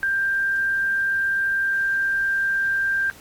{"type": "tone", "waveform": "sine", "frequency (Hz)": 1585, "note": "G6", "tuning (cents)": 19, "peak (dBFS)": -19, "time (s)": [0.03, 3.1], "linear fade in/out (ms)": 0, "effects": ["pink hiss -46 dBFS RMS until 3.2 s", "Opus 32 kbps"]}